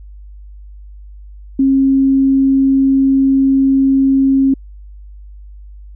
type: tone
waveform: sine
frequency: 270 Hz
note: C#4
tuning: 45 cents flat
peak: -8 dBFS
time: 1.59-4.54 s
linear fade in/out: 5 ms
effects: added 50 Hz sine -32 dBFS peak until 5.95 s